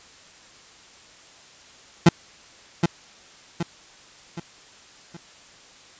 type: tone with echo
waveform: 30% pulse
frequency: 169.7 Hz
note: F3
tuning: 49 cents flat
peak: -6 dBFS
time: 2.06-2.09 s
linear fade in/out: 5 ms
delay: 770 ms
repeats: 4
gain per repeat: -7 dB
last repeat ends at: 5.17 s
effects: white hiss -49 dBFS RMS until 5.99 s + resampled to 16000 Hz